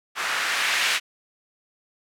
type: noise with low-pass filter sweep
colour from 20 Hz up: violet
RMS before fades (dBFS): -24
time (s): 0.15-1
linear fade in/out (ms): 50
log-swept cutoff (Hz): 1400 to 2300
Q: 1.4
effects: none

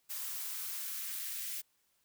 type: noise with high-pass filter sweep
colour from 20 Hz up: blue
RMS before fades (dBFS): -40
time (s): 0.09-1.62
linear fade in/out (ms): 20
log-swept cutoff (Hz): 830 to 2000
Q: 1.4
effects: white hiss -75 dBFS RMS until 2.04 s

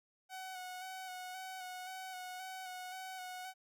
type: tone with vibrato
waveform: sawtooth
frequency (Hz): 743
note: F#5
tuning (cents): +7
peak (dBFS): -40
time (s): 0.29-3.54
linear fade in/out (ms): 50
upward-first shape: square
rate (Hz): 1.9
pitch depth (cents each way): 22
effects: none

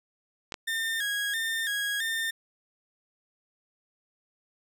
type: clicks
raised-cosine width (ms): 0.2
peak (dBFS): -17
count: 2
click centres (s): 0.522 / 0.542
type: tone with vibrato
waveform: 30% pulse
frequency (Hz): 1727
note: A6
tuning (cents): -33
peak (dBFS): -25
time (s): 0.67-2.31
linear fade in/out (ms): 10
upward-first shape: square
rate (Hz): 1.5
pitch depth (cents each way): 80
effects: none

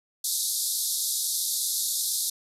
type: band-pass noise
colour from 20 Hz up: white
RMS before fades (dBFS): -28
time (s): 0.24-2.3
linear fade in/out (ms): 5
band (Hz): 3600 to 13000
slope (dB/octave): 96
effects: none

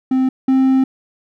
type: tone pair in turn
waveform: triangle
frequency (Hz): 260.5 / 263.7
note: C4 / C4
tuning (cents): -7 / +14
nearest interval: unison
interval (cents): 21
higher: second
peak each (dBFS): -10 / -8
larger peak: second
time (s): 0.11-0.29 / 0.48-0.84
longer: second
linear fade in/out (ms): 5
effects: none

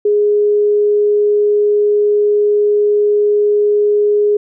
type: tone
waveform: sine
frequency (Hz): 415.3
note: G#4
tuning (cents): 0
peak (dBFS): -9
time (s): 0.05-4.37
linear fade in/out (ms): 5
effects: none

